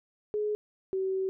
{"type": "tone pair in turn", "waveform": "sine", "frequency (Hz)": [421, 380.8], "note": ["G#4", "F#4"], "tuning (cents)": [24, 50], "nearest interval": "major second", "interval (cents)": 174, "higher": "first", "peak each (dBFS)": [-27, -27], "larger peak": "neither", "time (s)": [[0.34, 0.55], [0.93, 1.29]], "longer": "second", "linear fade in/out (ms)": 0, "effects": []}